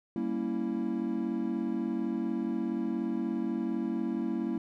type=chord; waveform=triangle; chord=G diminished seventh; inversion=none; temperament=equal; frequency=196 / 233.1 / 277.2 / 329.6 Hz; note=G3 / Bb3 / Db4 / Fb4; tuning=0 / 0 / 0 / 0 cents; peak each=-35 / -31 / -35 / -32 dBFS; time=0.16-4.58 s; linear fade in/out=2 ms; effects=none